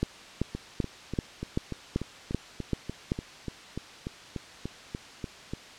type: two click trains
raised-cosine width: 3 ms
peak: -20 / -13 dBFS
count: 18 / 9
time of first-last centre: 0.55-5.535 / 0.03-3.119 s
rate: 3.41 / 2.59 Hz
effects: white hiss -47 dBFS RMS until 5.78 s + low-pass 5000 Hz 12 dB/octave